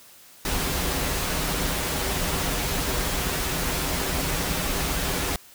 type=noise with comb filter; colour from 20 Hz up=pink; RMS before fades=-26 dBFS; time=0.45-5.36 s; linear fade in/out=2 ms; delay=9.1 ms; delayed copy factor=-0.55; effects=white hiss -50 dBFS RMS until 5.54 s